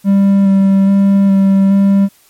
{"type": "tone with vibrato", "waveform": "triangle", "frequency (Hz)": 196, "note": "G3", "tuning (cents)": 0, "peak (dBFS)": -4, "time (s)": [0.04, 2.09], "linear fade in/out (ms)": 50, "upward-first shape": "square", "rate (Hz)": 1.2, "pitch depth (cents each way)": 12, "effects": ["white hiss -49 dBFS RMS until 2.29 s", "MP3 64 kbps"]}